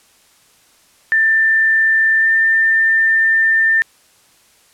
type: tone with pitch glide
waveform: sine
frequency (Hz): 1782 to 1794.4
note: A6 to A6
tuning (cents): +22 to +34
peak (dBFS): -10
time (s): 1.12-3.82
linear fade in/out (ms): 0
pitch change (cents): +12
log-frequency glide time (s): 2.2-2.25
effects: white hiss -52 dBFS RMS until 4.73 s + low-pass 11000 Hz 12 dB/octave